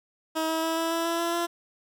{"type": "tone with pitch steps", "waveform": "15% pulse", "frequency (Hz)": [319.2, 322.3, 325.5, 328.7, 332, 335.3, 338.6, 341.9], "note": ["D#4", "E4", "E4", "E4", "E4", "E4", "E4", "F4"], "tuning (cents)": [44, -39, -22, -5, 12, 30, 46, -37], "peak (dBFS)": -19, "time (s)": [0.35, 1.47], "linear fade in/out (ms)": 20, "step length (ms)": 140, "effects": []}